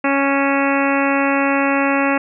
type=harmonic tone with a mistuned harmonic; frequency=277.2 Hz; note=C#4; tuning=in tune; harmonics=1 / 2 / 3 / 4 / 5 / 6 / 7 / 8 / 9 / 10; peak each=-18 / -21 / -23 / -24 / -25 / -26 / -26 / -27 / -28 / -28 dBFS; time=0.04-2.18 s; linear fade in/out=5 ms; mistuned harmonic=10; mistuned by=-50 cents; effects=none